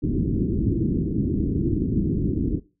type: low-pass noise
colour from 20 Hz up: white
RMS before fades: -23 dBFS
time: 0.02-2.6 s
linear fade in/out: 20 ms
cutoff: 350 Hz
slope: 48 dB/octave
effects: noise-tail reverb RT60 0.3 s tail -18 dB re dry